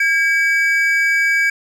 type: tone pair together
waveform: triangle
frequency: 1624 / 2284 Hz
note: G#6 / D7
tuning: -39 / -49 cents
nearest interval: tritone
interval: 590 cents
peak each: -14 dBFS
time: 0-1.5 s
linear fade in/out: 5 ms
effects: none